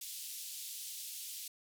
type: band-pass noise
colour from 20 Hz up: white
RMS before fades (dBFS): -45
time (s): 0.01-1.48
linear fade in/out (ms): 5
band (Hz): 3000 to 15000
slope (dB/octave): 24
effects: none